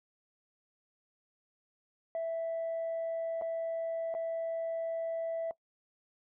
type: tone with dropouts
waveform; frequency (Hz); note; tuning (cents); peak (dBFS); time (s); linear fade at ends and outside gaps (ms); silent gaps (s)
sine; 659.3; E5; 0; -30; 2.15-5.51; 1; 3.413-3.42 / 4.141-4.149
effects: noise-tail reverb RT60 0.1 s tail -21 dB re dry + tanh soft clip ceiling -30 dBFS